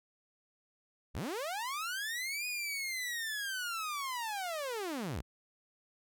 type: linear two-way sweep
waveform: sawtooth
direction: up then down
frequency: 30.71 to 2491 to 40.16 Hz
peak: -32 dBFS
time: 1.14-5.22 s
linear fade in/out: 20 ms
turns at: 2.47 s
effects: none